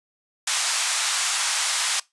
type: band-pass noise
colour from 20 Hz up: white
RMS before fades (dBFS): -24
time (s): 0.47-2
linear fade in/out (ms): 5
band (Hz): 810 to 9200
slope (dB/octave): 24
effects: noise-tail reverb RT60 0.2 s tail -22 dB re dry + resampled to 24000 Hz